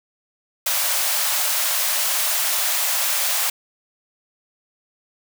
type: high-pass noise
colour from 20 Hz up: white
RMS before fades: -21 dBFS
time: 0.66-3.5 s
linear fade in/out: 5 ms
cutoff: 540 Hz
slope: 96 dB/octave
effects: none